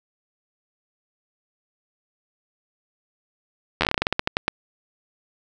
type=slowing click train; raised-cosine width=0.3 ms; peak=-3 dBFS; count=16; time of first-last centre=3.81-4.481 s; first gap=11 ms; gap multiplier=1.18; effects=none